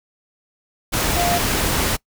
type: tone in noise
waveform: sine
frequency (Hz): 698.5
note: F5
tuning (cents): 0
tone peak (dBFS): -19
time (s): 1.16-1.39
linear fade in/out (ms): 20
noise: pink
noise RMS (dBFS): -20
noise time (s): 0.92-1.97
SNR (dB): -2
effects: noise-tail reverb RT60 0.1 s tail -23 dB re dry